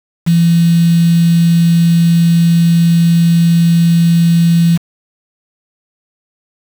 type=tone with quantisation; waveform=sine; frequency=168.5 Hz; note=E3; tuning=38 cents sharp; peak=-6 dBFS; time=0.26-4.78 s; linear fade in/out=20 ms; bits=4; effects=none